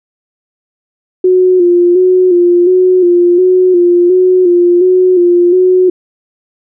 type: tone with vibrato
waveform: sine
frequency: 359.2 Hz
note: F4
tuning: 49 cents sharp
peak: -4 dBFS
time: 1.24-5.9 s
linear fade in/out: 5 ms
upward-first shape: square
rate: 1.4 Hz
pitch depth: 41 cents each way
effects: none